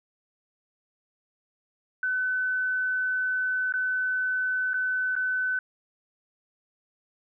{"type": "tone with dropouts", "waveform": "sine", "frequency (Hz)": 1510, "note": "F#6", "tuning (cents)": 35, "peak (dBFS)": -24, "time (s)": [2.03, 5.59], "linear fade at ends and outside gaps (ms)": 2, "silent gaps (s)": [[3.724, 3.738], [4.734, 4.741], [5.154, 5.163]], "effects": []}